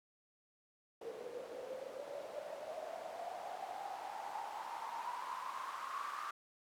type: noise with band-pass filter sweep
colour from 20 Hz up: white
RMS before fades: -45 dBFS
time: 1.01-6.31 s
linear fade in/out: 5 ms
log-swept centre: 460 to 1200 Hz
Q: 9.4
effects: none